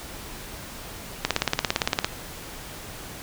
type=click train; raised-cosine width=0.2 ms; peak=-3 dBFS; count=15; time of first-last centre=1.25-2.045 s; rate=17.6 Hz; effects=pink hiss -39 dBFS RMS until 3.22 s